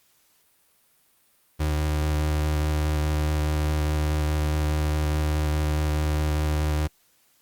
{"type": "tone with vibrato", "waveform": "35% pulse", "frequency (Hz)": 76, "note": "D#2", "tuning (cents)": -40, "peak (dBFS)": -20, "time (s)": [1.59, 6.88], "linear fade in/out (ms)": 20, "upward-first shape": "triangle", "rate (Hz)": 4.8, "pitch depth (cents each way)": 13, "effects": ["white hiss -63 dBFS RMS until 7.41 s", "Opus 48 kbps"]}